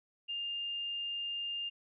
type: tone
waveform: sine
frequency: 2808 Hz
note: F7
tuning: 9 cents sharp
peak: -35 dBFS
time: 0.28-1.7 s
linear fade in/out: 20 ms
effects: none